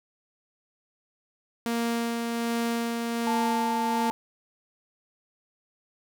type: tone with tremolo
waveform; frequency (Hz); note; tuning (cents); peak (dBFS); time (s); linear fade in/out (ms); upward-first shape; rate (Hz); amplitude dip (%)
sawtooth; 233.1; A#3; 0; -21; 1.66-4.1; 0; sine; 1.3; 30
type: tone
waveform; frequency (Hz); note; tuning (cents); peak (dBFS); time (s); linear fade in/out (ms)
sine; 888; A5; +16; -26; 3.27-4.11; 0
effects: none